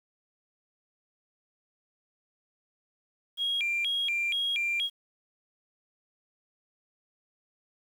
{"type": "tone with vibrato", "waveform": "sine", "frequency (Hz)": 2794, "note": "F7", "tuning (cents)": 0, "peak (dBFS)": -25, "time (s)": [3.37, 4.9], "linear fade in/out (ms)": 50, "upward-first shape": "square", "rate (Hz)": 2.1, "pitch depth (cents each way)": 280, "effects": ["tanh soft clip ceiling -23 dBFS", "9-bit"]}